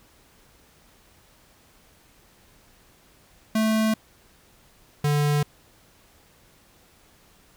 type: tone pair in turn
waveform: square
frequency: 219.1 / 146.74 Hz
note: A3 / D3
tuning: -7 / -1 cents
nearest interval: perfect fifth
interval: 694 cents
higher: first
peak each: -20 dBFS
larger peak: neither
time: 3.55-3.94 / 5.04-5.43 s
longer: neither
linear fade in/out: 5 ms
effects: pink hiss -57 dBFS RMS until 7.56 s